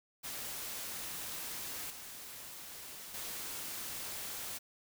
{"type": "noise with level steps", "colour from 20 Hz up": "white", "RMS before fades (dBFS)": [-42, -48, -42], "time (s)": [0.23, 4.59], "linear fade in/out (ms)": 20, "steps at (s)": [1.9, 3.14], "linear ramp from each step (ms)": 5, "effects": []}